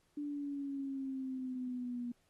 sine exponential sweep, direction down, 293.7 to 240 Hz, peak -37 dBFS, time 0.17-2.12 s, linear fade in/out 5 ms, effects pink hiss -75 dBFS RMS until 2.29 s + AAC 32 kbps

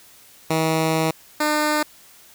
10% pulse tone pair in turn, 160 / 302 Hz, D#3 / D4, +49 / +48 cents, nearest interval major seventh, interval 1099 cents, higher second, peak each -10 dBFS, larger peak neither, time 0.5-1.11 / 1.4-1.83 s, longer first, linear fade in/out 5 ms, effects white hiss -49 dBFS RMS until 2.34 s

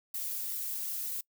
violet noise with flanger, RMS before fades -36 dBFS, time 0.14-1.21 s, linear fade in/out 5 ms, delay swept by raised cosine 1.2 to 4 ms, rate 2.7 Hz, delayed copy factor -0.8, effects noise-tail reverb RT60 0.1 s tail -24 dB re dry

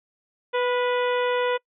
harmonic tone with a mistuned harmonic, 493.9 Hz, B4, in tune, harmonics 1 / 2 / 3 / 4 / 5 / 6 / 7, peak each -22 / -28 / -32 / -34 / -36 / -38 / -39 dBFS, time 0.53-1.58 s, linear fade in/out 20 ms, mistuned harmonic 3, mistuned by -31 cents, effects noise-tail reverb RT60 0.1 s tail -26 dB re dry

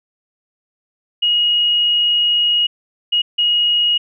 sine tone bursts at uneven times, 2886 Hz, F#7, 44 cents flat, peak -12 dBFS, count 3, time 1.22-2.67 / 3.12-3.22 / 3.38-3.98 s, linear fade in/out 10 ms, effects none

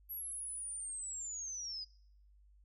sine linear sweep, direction down, 11690 to 4885 Hz, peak -40 dBFS, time 0.09-1.85 s, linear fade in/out 20 ms, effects noise-tail reverb RT60 0.7 s tail -24 dB re dry + added 50 Hz sine -61 dBFS peak until 2.64 s

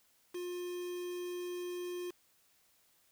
triangle tone with quantisation, 355.7 Hz, F4, 32 cents sharp, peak -36 dBFS, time 0.34-2.11 s, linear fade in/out 10 ms, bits 8, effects white hiss -70 dBFS RMS until 3.11 s

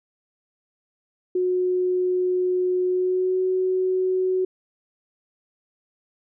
sine tone with pitch glide, 364.7 to 371.9 Hz, F#4 to F#4, -25 to +9 cents, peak -19 dBFS, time 1.35-4.45 s, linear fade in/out 5 ms, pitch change +34 cents, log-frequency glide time 2.86-3.4 s, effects none

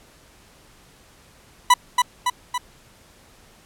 40% pulse tone with echo, 987.8 Hz, B5, in tune, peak -9 dBFS, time 1.7-1.74 s, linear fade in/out 5 ms, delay 280 ms, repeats 3, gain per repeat -4 dB, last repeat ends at 2.58 s, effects pink hiss -52 dBFS RMS until 3.65 s + low-pass 12000 Hz 12 dB/octave

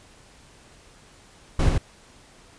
brown noise with echo, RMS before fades -18 dBFS, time 1.59-1.69 s, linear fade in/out 5 ms, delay 90 ms, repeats 1, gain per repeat -3 dB, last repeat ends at 1.78 s, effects pink hiss -52 dBFS RMS until 2.58 s + resampled to 22050 Hz

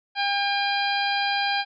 harmonic tone with a mistuned harmonic, 803 Hz, G5, 41 cents sharp, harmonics 1 / 2 / 3 / 4 / 5 / 6, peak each -25 / -28 / -30 / -31 / -32 / -33 dBFS, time 0.15-1.65 s, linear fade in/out 50 ms, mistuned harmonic 5, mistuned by +19 cents, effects none

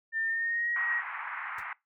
sine tone with pitch glide, 1801 to 1894.9 Hz, A6 to A#6, +40 to +28 cents, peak -28 dBFS, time 0.12-1.03 s, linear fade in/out 50 ms, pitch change +88 cents, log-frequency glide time 0.26-0.7 s
white band-pass noise, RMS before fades -38 dBFS, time 0.76-1.73 s, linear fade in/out 2 ms, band 850 to 2100 Hz, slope 48 dB/octave
pink noise with exponential decay, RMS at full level -45 dBFS, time 1.58-1.66 s, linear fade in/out 5 ms, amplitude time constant 16 ms
effects noise-tail reverb RT60 0.2 s tail -22 dB re dry

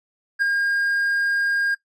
triangle tone with ADSR envelope, 1617 Hz, G#6, 47 cents flat, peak -13 dBFS, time 0.39-1.75 s, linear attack 32 ms, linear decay 3 ms, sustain -4 dB, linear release 12 ms, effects noise-tail reverb RT60 0.1 s tail -17 dB re dry + resampled to 24000 Hz

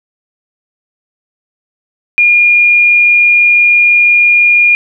sine tone, 2422 Hz, D#7, 47 cents flat, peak -4 dBFS, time 2.18-4.75 s, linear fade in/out 0 ms, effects none

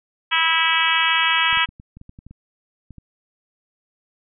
harmonic tone, 326 Hz, E4, 19 cents flat, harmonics 3 / 4 / 5 / 6 / 7 / 8 / 9 / 10, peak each -24 / -24 / -24 / -24 / -24 / -24 / -24 / -24 dBFS, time 0.31-1.66 s, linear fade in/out 20 ms
clicks, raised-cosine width 5 ms, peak -28 dBFS, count 12, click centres 1.528 / 1.573 / 1.69 / 1.799 / 1.97 / 2.014 / 2.094 / 2.189 / 2.266 / 2.31 / 2.907 / 2.983 s
effects none

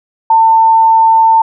sine tone, 897 Hz, A5, 33 cents sharp, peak -4 dBFS, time 0.3-1.42 s, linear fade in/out 5 ms, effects none

